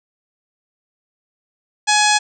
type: harmonic tone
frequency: 841 Hz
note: G#5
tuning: 22 cents sharp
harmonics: 1 / 2 / 3 / 4 / 5 / 6 / 7 / 8 / 9 / 10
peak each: -16 / -19 / -21 / -22 / -23 / -24 / -24 / -25 / -26 / -26 dBFS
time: 1.87-2.19 s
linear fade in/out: 20 ms
effects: none